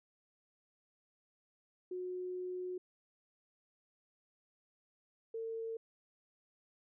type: tone pair in turn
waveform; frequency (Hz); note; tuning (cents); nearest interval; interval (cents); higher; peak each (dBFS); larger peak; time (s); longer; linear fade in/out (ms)
sine; 364.3 / 451.8; F#4 / A4; -27 / +46; major third; 373; second; -38 / -38; neither; 1.91-2.78 / 5.34-5.77; first; 5
effects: none